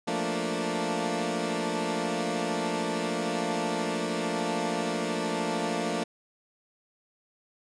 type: chord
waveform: 15% pulse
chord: Bb major seventh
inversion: second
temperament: equal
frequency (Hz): 174.61 / 220 / 233.1 / 293.7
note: F3 / A3 / Bb3 / D4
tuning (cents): 0 / 0 / 0 / 0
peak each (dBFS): -27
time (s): 0.07-6.04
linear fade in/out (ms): 10
effects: resampled to 22050 Hz